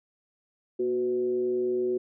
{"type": "tone with frequency modulation", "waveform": "sine", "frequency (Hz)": 370, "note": "F#4", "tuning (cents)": 0, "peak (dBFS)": -24, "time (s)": [0.79, 1.98], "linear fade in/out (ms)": 10, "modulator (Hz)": 131, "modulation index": 0.44, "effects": []}